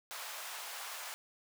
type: high-pass noise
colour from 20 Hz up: pink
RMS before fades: -44 dBFS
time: 0.11-1.14 s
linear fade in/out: 0 ms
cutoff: 720 Hz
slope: 24 dB/octave
effects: none